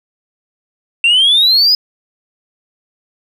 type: exponential sweep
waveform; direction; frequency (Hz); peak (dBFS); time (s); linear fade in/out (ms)
sine; up; 2700 to 5070; -5; 1.04-1.75; 2
effects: tanh soft clip ceiling -5 dBFS